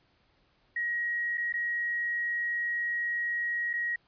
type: tone with dropouts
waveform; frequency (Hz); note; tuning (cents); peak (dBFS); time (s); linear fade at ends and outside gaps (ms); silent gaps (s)
sine; 1896; A#6; +29; -28; 0.76-3.96; 5; 1.374-1.378 / 1.526-1.538 / 3.732-3.736
effects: pink hiss -68 dBFS RMS until 4.07 s + resampled to 11025 Hz